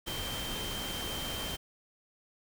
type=tone in noise; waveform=sine; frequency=3136 Hz; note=G7; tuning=in tune; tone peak=-39 dBFS; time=0.06-1.57 s; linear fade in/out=20 ms; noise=pink; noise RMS=-38 dBFS; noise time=0.06-1.57 s; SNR=-4 dB; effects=none